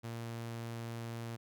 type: tone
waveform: sawtooth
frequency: 116 Hz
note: A#2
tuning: 8 cents flat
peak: -36 dBFS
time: 0.03-1.37 s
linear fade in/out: 20 ms
effects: none